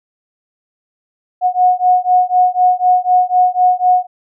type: beating tone pair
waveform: sine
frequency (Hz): 727 / 731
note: F#5 / F#5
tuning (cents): -31 / -21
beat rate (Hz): 4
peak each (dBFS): -12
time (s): 1.41-4.07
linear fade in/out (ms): 50
effects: none